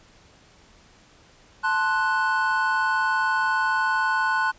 triangle chord, F# diminished, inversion first, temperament equal, 880 / 1046.5 / 1480 Hz, A5 / C6 / F#6, 0 / 0 / 0 cents, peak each -24 / -24 / -21 dBFS, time 1.63-4.52 s, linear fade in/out 20 ms, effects pink hiss -54 dBFS RMS until 4.58 s + resampled to 16000 Hz

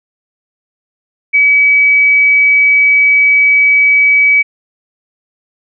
sine tone, 2280 Hz, C#7, 48 cents sharp, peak -5 dBFS, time 1.33-4.43 s, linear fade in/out 20 ms, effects none

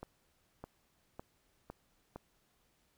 accelerating click train, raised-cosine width 1 ms, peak -30 dBFS, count 5, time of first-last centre 0.03-2.16 s, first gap 610 ms, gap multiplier 0.91, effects pink hiss -74 dBFS RMS until 2.97 s

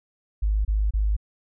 sine tone bursts, 51.91 Hz, G#1, in tune, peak -19 dBFS, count 3, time 0.42-1.166 s, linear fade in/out 10 ms, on 230 ms, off 28 ms, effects none

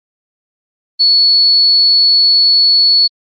sine tone, 4409 Hz, C#8, 10 cents flat, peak -6 dBFS, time 0.99-3.08 s, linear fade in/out 20 ms, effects Opus 32 kbps

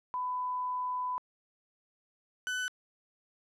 sine / 35% pulse tone pair in turn, 1000 / 1501 Hz, B5 / F#6, +21 / +24 cents, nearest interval perfect fifth, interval 703 cents, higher second, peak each -31 / -30 dBFS, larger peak second, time 0.14-1.18 / 2.47-2.68 s, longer first, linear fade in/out 0 ms, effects low-pass 9000 Hz 12 dB/octave

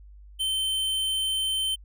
square tone, 3093 Hz, G7, 24 cents flat, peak -25 dBFS, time 0.39-1.76 s, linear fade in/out 20 ms, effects added 50 Hz sine -45 dBFS peak until 1.84 s

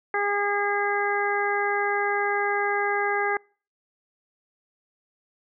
harmonic tone, 407.2 Hz, G#4, 34 cents flat, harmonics 1 / 2 / 3 / 4 / 5, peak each -28 / -27 / -31 / -28 / -30 dBFS, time 0.14-3.37 s, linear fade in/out 2 ms, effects noise-tail reverb RT60 0.4 s tail -26 dB re dry

